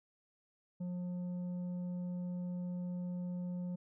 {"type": "tone with tanh clipping", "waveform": "sine", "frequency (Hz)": 178.5, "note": "F3", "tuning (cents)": 38, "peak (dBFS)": -38, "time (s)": [0.8, 3.76], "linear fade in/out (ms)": 10, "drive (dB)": 6, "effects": []}